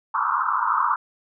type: band-pass noise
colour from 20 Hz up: pink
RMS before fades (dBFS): -22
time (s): 0.14-0.96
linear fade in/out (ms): 5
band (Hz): 920 to 1400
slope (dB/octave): 96
effects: none